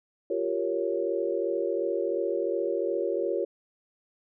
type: chord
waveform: sine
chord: G half-diminished seventh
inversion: third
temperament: equal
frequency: 349.2 / 392 / 466.2 / 554.4 Hz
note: F4 / G4 / Bb4 / Db5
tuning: 0 / 0 / 0 / 0 cents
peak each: -31 dBFS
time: 0.3-3.45 s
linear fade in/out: 5 ms
effects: none